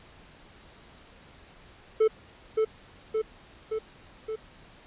triangle tone with echo, 438.3 Hz, A4, 7 cents flat, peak -16 dBFS, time 2-2.08 s, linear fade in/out 10 ms, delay 570 ms, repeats 4, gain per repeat -3 dB, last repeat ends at 4.36 s, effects pink hiss -53 dBFS RMS until 4.86 s + resampled to 8000 Hz

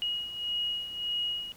sine beating tone pair, 2891 / 2892.7 Hz, F#7 / F#7, -41 / -40 cents, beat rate 1.7 Hz, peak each -37 / -31 dBFS, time 0.02-1.52 s, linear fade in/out 0 ms, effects pink hiss -55 dBFS RMS until 1.56 s

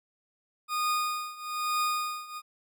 40% pulse tone with tremolo, 1230 Hz, D#6, 20 cents flat, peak -24 dBFS, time 0.68-2.42 s, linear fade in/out 50 ms, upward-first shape triangle, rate 1.1 Hz, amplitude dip 90%, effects none

